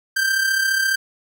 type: tone with amplitude modulation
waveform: 45% pulse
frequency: 1570 Hz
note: G6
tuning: 2 cents sharp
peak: -15 dBFS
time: 0.16-0.96 s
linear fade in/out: 10 ms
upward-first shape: sine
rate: 34.6 Hz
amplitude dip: 50%
effects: none